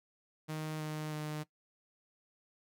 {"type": "tone with pitch steps", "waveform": "sawtooth", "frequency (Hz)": [155.56, 153.86, 152.18], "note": ["D#3", "D#3", "D#3"], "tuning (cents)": [0, -19, -38], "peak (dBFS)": -33, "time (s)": [0.48, 1.44], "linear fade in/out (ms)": 20, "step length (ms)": 320, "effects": ["noise-tail reverb RT60 0.1 s tail -19 dB re dry"]}